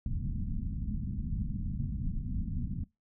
pink low-pass noise, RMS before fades -34 dBFS, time 0.06-2.84 s, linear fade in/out 2 ms, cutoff 240 Hz, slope 48 dB/octave, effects noise-tail reverb RT60 0.2 s tail -20 dB re dry

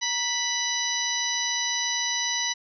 harmonic tone with a mistuned harmonic, 987.8 Hz, B5, in tune, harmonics 1 / 2 / 3 / 4 / 5 / 6, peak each -35 / -31 / -33 / -30 / -35 / -29 dBFS, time 0.01-2.54 s, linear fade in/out 20 ms, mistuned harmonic 1, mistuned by -77 cents, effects none

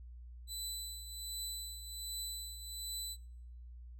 20% pulse tone with tremolo, 3995 Hz, B7, 19 cents sharp, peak -33 dBFS, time 0.47-3.17 s, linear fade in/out 50 ms, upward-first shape triangle, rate 1.3 Hz, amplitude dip 70%, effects noise-tail reverb RT60 0.7 s tail -22 dB re dry + added 60 Hz sine -48 dBFS peak until 3.99 s

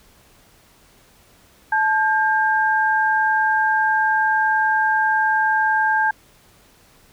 sine tone pair together, 870.4 / 1600 Hz, A5 / G6, -19 / +35 cents, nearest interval major seventh, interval 1054 cents, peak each -18 dBFS, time 1.72-6.11 s, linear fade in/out 5 ms, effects pink hiss -53 dBFS RMS until 7.12 s

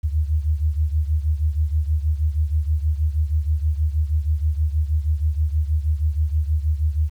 sine beating tone pair, 75 / 81.3 Hz, D2 / E2, +37 / -23 cents, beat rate 6.3 Hz, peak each -19 / -23 dBFS, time 0.03-7.1 s, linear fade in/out 20 ms, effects 9-bit

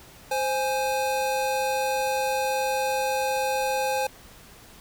square tone pair together, 521.9 / 830.6 Hz, C5 / G#5, -4 / 0 cents, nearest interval minor sixth, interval 804 cents, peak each -27 dBFS, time 0.31-4.07 s, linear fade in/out 5 ms, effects pink hiss -49 dBFS RMS until 4.8 s

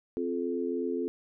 sine chord, F major, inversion second, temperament equal with one note detuned, 261.6 / 349.2 / 432.7 Hz, C4 / F4 / A4, 0 / 0 / -29 cents, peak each -33 dBFS, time 0.17-1.08 s, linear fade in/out 0 ms, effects none

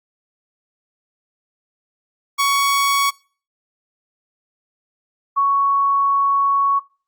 sawtooth / sine tone pair in turn, 1118 / 1112.6 Hz, C#6 / C#6, +14 / +6 cents, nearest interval unison, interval 8 cents, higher first, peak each -11 / -13 dBFS, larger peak first, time 2.38-3.11 / 5.36-6.8 s, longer second, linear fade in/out 20 ms, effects noise-tail reverb RT60 0.4 s tail -23 dB re dry + Opus 48 kbps

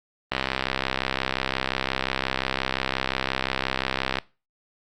click train, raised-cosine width 0.3 ms, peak -7 dBFS, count 255, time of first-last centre 0.32-4.186 s, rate 65.7 Hz, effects noise-tail reverb RT60 0.3 s tail -22 dB re dry + Opus 32 kbps

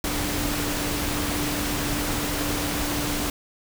sine tone in noise, 293.7 Hz, D4, in tune, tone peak -30 dBFS, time 0.04-3.3 s, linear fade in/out 2 ms, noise pink, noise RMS -27 dBFS, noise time 0.04-3.3 s, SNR -6 dB, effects none

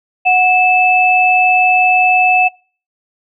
sine tone pair together, 736.9 / 2626 Hz, F#5 / E7, -7 / -7 cents, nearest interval octave + minor seventh, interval 2200 cents, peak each -10 dBFS, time 0.25-2.49 s, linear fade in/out 20 ms, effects noise-tail reverb RT60 0.4 s tail -25 dB re dry

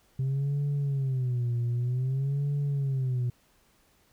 sine tone with vibrato, 130.81 Hz, C3, in tune, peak -23 dBFS, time 0.19-3.3 s, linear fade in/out 5 ms, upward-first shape sine, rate 0.53 Hz, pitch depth 160 cents each way, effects tanh soft clip ceiling -24 dBFS + pink hiss -65 dBFS RMS until 4.12 s

